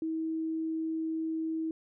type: tone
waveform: sine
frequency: 321.2 Hz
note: E4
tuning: 45 cents flat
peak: -30 dBFS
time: 0.02-1.71 s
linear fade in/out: 2 ms
effects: none